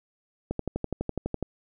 click train, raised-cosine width 2 ms, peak -15 dBFS, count 12, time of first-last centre 0.51-1.427 s, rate 12 Hz, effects none

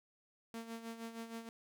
sawtooth tone with tremolo, 228.4 Hz, A#3, 35 cents flat, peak -38 dBFS, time 0.54-1.49 s, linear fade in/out 0 ms, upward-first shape sine, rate 6.4 Hz, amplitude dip 65%, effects none

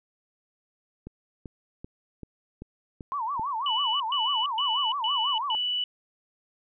click train, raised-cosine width 3 ms, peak -26 dBFS, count 7, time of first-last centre 1.07-3.396 s, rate 2.58 Hz
sine tone with vibrato, 1006 Hz, B5, 32 cents sharp, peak -27 dBFS, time 3.12-5.55 s, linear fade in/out 0 ms, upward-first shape sine, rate 6.1 Hz, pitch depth 250 cents each way
sine tone bursts, 2962 Hz, F#7, 1 cent sharp, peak -25 dBFS, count 5, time 3.66-5.84 s, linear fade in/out 2 ms, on 340 ms, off 120 ms
effects none

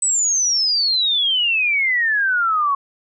sine exponential sweep, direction down, 8100 to 1096 Hz, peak -15 dBFS, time 0.02-2.75 s, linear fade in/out 5 ms, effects none

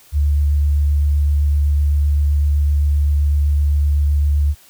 sine tone with vibrato, 72.8 Hz, D2, 15 cents flat, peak -12 dBFS, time 0.12-4.55 s, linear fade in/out 50 ms, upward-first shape sine, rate 7.8 Hz, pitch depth 12 cents each way, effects white hiss -48 dBFS RMS until 4.69 s

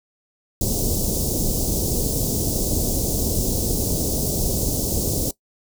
pink band-stop noise, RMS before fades -22 dBFS, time 0.61-5.31 s, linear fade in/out 2 ms, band 550 to 5400 Hz, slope 24 dB/octave, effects noise-tail reverb RT60 0.1 s tail -20 dB re dry

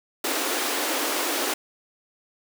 pink high-pass noise, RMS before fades -26 dBFS, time 0.24-1.54 s, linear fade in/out 5 ms, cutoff 260 Hz, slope 96 dB/octave, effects none

